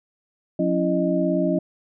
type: tone cluster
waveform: sine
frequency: 179.3 / 275.1 / 332.8 / 617 Hz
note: F3 / C#4 / E4 / D#5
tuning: +46 / -13 / +17 / -15 cents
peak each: -24 dBFS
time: 0.59-1.59 s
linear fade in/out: 5 ms
effects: none